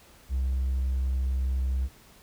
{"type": "tone", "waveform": "triangle", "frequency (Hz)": 65.1, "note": "C2", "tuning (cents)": -8, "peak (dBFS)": -21, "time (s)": [0.29, 1.89], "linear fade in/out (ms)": 50, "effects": ["tanh soft clip ceiling -20 dBFS", "pink hiss -55 dBFS RMS until 2.22 s"]}